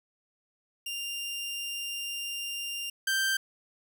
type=tone pair in turn; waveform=sawtooth; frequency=2794 / 1568.1 Hz; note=F7 / G6; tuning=0 / 0 cents; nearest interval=minor seventh; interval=1000 cents; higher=first; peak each=-30 / -22 dBFS; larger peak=second; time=0.86-2.9 / 3.07-3.37 s; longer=first; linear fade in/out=5 ms; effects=none